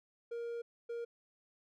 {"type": "tone bursts at uneven times", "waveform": "triangle", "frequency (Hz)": 469.3, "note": "A#4", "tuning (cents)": 12, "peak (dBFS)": -36, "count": 2, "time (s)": [[0.31, 0.62], [0.89, 1.05]], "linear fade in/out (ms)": 10, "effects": []}